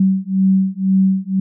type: beating tone pair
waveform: sine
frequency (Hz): 190 / 192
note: F#3 / G3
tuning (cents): +46 / -36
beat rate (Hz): 2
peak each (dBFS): -15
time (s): 0-1.4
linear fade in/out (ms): 5
effects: none